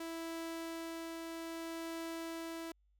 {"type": "tone with tremolo", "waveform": "sawtooth", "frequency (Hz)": 329.6, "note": "E4", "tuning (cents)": 0, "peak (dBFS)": -36, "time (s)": [0, 2.72], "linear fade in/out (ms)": 5, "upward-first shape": "triangle", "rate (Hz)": 0.62, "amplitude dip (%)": 25, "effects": ["added 50 Hz sine -69 dBFS peak until 2.99 s"]}